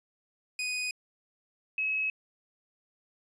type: tone pair in turn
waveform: sawtooth / sine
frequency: 2489 / 2568 Hz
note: D#7 / E7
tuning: 0 / -46 cents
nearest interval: minor second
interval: 54 cents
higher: second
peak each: -27 dBFS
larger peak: neither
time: 0.59-0.91 / 1.78-2.1 s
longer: neither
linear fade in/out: 2 ms
effects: resampled to 22050 Hz